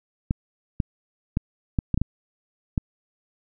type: clicks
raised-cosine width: 5 ms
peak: -9 dBFS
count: 8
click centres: 0.309 / 0.802 / 1.371 / 1.788 / 1.943 / 1.976 / 2.016 / 2.778 s
effects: none